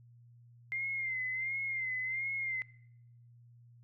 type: tone with vibrato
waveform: sine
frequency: 2093 Hz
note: C7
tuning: in tune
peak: -33 dBFS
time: 0.72-2.62 s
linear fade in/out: 0 ms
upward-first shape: sine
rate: 1.4 Hz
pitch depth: 62 cents each way
effects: noise-tail reverb RT60 0.8 s tail -23 dB re dry + added 119 Hz sine -56 dBFS peak until 3.83 s